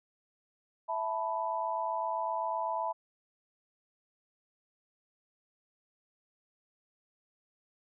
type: chord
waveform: sine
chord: E suspended fourth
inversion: none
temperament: equal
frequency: 659.3 / 880 / 987.8 Hz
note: E5 / A5 / B5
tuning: 0 / 0 / 0 cents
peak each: -36 / -35 / -34 dBFS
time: 0.88-2.93 s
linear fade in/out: 20 ms
effects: none